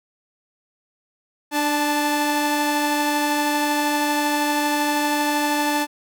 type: tone pair together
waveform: sawtooth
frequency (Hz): 296 / 875.3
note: D4 / A5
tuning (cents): +14 / -9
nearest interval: octave + perfect fifth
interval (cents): 1877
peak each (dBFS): -18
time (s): 1.51-5.87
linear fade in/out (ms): 50
effects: none